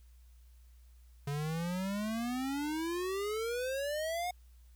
square exponential sweep, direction up, 140.1 to 730 Hz, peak -34 dBFS, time 1.27-4.31 s, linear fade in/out 5 ms, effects added 60 Hz sine -55 dBFS peak until 4.75 s + white hiss -72 dBFS RMS until 4.75 s

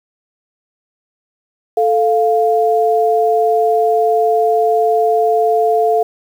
sine tone pair together, 440 / 698.5 Hz, A4 / F5, 0 / 0 cents, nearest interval minor sixth, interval 800 cents, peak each -13 dBFS, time 1.77-6.03 s, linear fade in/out 5 ms, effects 7-bit

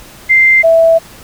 sine tone pair in turn, 2088 / 657.7 Hz, C7 / E5, -4 / -4 cents, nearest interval octave + minor sixth, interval 2000 cents, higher first, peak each -4 dBFS, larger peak neither, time 0.29-0.63 / 0.63-0.99 s, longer second, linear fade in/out 20 ms, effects pink hiss -36 dBFS RMS until 1.23 s

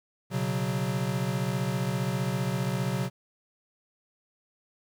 square chord, B suspended second, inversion none, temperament equal, 123.47 / 138.59 / 185 Hz, B2 / C#3 / F#3, 0 / 0 / 0 cents, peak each -32 dBFS, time 0.3-3.1 s, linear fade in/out 50 ms, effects 10-bit

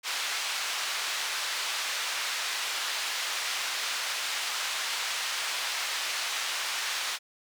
white band-pass noise, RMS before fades -32 dBFS, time 0.03-7.19 s, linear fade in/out 50 ms, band 950 to 4700 Hz, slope 12 dB/octave, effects none

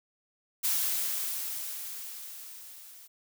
blue noise with level ramp, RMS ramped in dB -27 to -51 dBFS, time 0.63-3.08 s, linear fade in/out 20 ms, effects none

